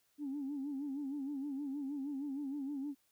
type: tone with vibrato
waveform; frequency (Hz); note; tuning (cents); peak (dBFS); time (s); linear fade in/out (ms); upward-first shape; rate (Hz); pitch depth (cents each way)
sine; 280; C#4; +18; -36; 0.18-2.95; 50; sine; 6.4; 95
effects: tanh soft clip ceiling -33 dBFS + white hiss -75 dBFS RMS until 3.11 s